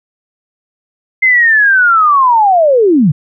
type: linear sweep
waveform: sine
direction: down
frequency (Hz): 2093 to 128.9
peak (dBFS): -5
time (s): 1.22-3.12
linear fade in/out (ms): 10
effects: none